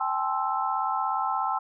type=chord; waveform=sine; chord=A minor seventh; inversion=third; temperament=equal with one note detuned; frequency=784 / 860.9 / 1046.5 / 1318.5 Hz; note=G5 / A5 / C6 / E6; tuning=0 / -38 / 0 / 0 cents; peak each=-30 dBFS; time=0-1.59 s; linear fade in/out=10 ms; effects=none